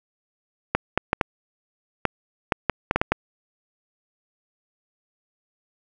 clicks, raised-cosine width 0.5 ms, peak -3 dBFS, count 11, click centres 0.75 / 0.976 / 1.131 / 1.212 / 2.053 / 2.522 / 2.697 / 2.911 / 2.96 / 3.015 / 3.12 s, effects none

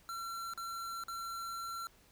square tone with dropouts, 1359 Hz, F6, 48 cents flat, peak -40 dBFS, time 0.09-1.87 s, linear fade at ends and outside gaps 0 ms, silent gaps 0.536-0.576 / 1.037-1.083 s, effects added 50 Hz sine -70 dBFS peak until 2.11 s + pink hiss -65 dBFS RMS until 2.11 s

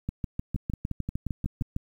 two click trains, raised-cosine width 5 ms, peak -18 / -17 dBFS, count 7 / 12, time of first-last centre 0.56-1.62 / 0.09-1.764 s, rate 5.66 / 6.57 Hz, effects 9-bit

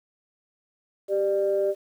sine tone pair together, 392 / 596.9 Hz, G4 / D5, 0 / +28 cents, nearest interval perfect fifth, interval 728 cents, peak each -23 dBFS, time 1.08-1.75 s, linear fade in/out 50 ms, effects tanh soft clip ceiling -13 dBFS + 9-bit

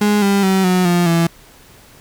35% pulse tone with pitch steps, 207.7 / 199.01 / 190.68 / 182.7 / 175.06 / 167.73 Hz, G#3 / G3 / G3 / F#3 / F3 / E3, 0 / +26 / -48 / -22 / +4 / +30 cents, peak -10 dBFS, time 0.01-1.27 s, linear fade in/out 5 ms, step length 210 ms, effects pink hiss -45 dBFS RMS until 2 s

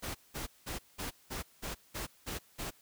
pink noise bursts, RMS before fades -39 dBFS, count 9, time 0.02-2.71 s, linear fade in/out 20 ms, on 130 ms, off 190 ms, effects white hiss -64 dBFS RMS until 2.81 s

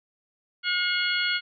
harmonic tone with a mistuned harmonic, 719 Hz, F#5, 50 cents flat, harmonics 2 / 3 / 4 / 5 / 6, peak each -27 / -29 / -30 / -31 / -32 dBFS, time 0.63-1.41 s, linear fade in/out 50 ms, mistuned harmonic 5, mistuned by -120 cents, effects none

